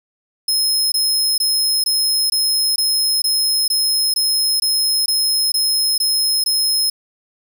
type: tone bursts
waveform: sawtooth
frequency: 5150 Hz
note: E8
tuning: 41 cents flat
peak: -12 dBFS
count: 14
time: 0.48-6.9 s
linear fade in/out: 5 ms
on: 440 ms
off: 20 ms
effects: none